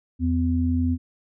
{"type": "tone pair together", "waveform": "sine", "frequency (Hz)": [84.1, 252.6], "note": ["E2", "B3"], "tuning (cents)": [35, 39], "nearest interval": "octave + perfect fifth", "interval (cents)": 1904, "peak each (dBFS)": -22, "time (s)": [0.19, 0.98], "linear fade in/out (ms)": 50, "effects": []}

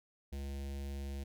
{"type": "tone with notch filter", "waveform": "square", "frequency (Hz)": 69.3, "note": "C#2", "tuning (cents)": 0, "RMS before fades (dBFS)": -41, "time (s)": [0.32, 1.24], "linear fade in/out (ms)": 10, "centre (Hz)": 1200, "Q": 0.89, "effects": []}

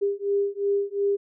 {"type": "beating tone pair", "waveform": "sine", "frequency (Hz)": [400.1, 402.9], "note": ["G4", "G4"], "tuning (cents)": [35, 48], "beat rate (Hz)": 2.8, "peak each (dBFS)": -25, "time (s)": [0.01, 1.17], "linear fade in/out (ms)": 20, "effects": []}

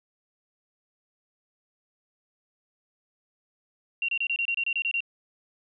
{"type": "tone bursts", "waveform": "sine", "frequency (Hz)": 2755, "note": "F7", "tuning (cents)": -24, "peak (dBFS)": -24, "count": 11, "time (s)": [4.02, 5.005], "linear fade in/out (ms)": 2, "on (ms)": 65, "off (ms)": 27, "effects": []}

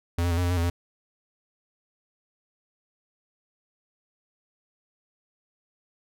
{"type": "tone with pitch steps", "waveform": "square", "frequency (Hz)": [85.4, 87.5, 84.2, 89.3, 87.4, 89.9, 84.3, 86.8], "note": ["F2", "F2", "E2", "F2", "F2", "F#2", "E2", "F2"], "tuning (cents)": [-38, 4, 37, 39, 2, -49, 39, -10], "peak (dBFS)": -23, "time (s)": [0.18, 0.7], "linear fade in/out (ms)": 5, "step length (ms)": 65, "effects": []}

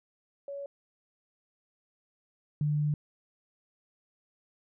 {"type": "tone pair in turn", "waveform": "sine", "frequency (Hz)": [562, 148.85], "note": ["C#5", "D3"], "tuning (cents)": [24, 24], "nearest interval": "octave + major seventh", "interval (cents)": 2300, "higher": "first", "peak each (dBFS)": [-36, -25], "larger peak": "second", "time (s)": [[0.48, 0.66], [2.61, 2.94]], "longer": "second", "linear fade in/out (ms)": 2, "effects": []}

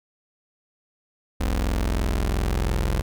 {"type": "tone pair together", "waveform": "sawtooth", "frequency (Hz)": [42.92, 64.3], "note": ["F1", "C2"], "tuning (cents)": [-29, -30], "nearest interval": "perfect fifth", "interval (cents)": 699, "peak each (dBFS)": [-19, -21], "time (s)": [1.4, 3.02], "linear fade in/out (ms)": 10, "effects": []}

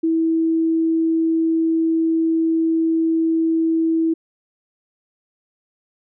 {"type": "tone", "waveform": "sine", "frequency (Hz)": 325.6, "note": "E4", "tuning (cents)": -21, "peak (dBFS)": -15, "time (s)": [0.03, 4.14], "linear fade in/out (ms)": 10, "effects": []}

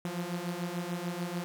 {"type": "beating tone pair", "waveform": "sawtooth", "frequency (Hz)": [171.2, 178], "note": ["F3", "F3"], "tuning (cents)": [-34, 33], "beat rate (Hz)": 6.8, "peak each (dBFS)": [-33, -32], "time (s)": [0.05, 1.44], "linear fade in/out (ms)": 0, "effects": []}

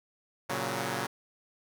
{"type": "chord", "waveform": "5% pulse", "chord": "F# major", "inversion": "first", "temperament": "equal", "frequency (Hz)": [116.54, 138.59, 185], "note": ["A#2", "C#3", "F#3"], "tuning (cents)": [0, 0, 0], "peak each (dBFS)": -24, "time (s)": [0.49, 1.07], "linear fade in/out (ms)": 10, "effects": []}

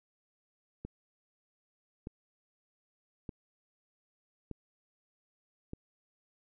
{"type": "click train", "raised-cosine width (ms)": 3, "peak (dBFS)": -27, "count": 5, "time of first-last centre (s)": [0.85, 5.734], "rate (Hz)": 0.819, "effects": []}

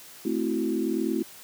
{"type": "chord", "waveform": "sine", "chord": "F# half-diminished seventh", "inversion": "first", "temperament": "equal", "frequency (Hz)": [220, 261.6, 329.6, 370], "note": ["A3", "C4", "E4", "F#4"], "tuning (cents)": [0, 0, 0, 0], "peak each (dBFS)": [-30, -30, -28, -31], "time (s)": [0.25, 1.23], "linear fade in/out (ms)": 5, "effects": ["white hiss -47 dBFS RMS until 1.43 s", "high-pass 80 Hz 12 dB/octave"]}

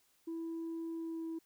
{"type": "tone with pitch glide", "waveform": "sine", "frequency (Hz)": [329.6, 326.6], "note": ["E4", "E4"], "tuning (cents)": [0, -16], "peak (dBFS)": -36, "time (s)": [0.27, 1.39], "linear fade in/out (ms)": 10, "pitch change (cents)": -16, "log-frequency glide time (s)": [0.93, 1.26], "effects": ["tanh soft clip ceiling -36 dBFS", "white hiss -72 dBFS RMS until 1.45 s"]}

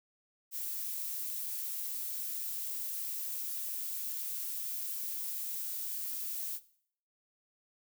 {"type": "noise", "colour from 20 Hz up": "violet", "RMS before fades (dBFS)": -38, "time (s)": [0.51, 6.6], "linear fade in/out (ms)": 50, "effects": ["noise-tail reverb RT60 0.6 s tail -18 dB re dry"]}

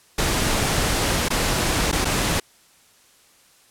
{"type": "noise with dropouts", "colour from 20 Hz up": "pink", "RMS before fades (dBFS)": -21, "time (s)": [0.18, 2.4], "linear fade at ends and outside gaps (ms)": 5, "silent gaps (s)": [[1.286, 1.303], [1.916, 1.926], [2.047, 2.052]], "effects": ["white hiss -55 dBFS RMS until 3.7 s", "low-pass 11000 Hz 12 dB/octave"]}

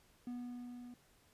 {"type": "tone with level ramp", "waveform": "triangle", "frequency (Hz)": 244.3, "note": "B3", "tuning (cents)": -19, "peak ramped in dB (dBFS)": [-38, -47], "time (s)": [0.27, 0.94], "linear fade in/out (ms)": 2, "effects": ["pink hiss -69 dBFS RMS until 1.33 s", "resampled to 32000 Hz"]}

